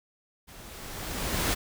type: noise with level ramp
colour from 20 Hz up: pink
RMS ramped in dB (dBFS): -49 to -25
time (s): 0.47-1.55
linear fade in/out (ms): 20
effects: none